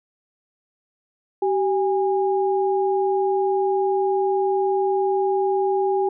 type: tone pair together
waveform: sine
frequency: 385.4 / 816.6 Hz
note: G4 / G#5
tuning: -29 / -29 cents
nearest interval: octave + minor second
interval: 1300 cents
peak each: -19 / -23 dBFS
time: 1.42-6.09 s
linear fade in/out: 5 ms
effects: none